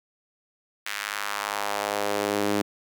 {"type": "tone with high-pass filter sweep", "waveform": "sawtooth", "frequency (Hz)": 102.5, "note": "G#2", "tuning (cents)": -22, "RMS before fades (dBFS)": -28, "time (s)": [0.86, 2.62], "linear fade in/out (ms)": 5, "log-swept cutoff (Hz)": [1900, 280], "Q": 1.5, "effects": []}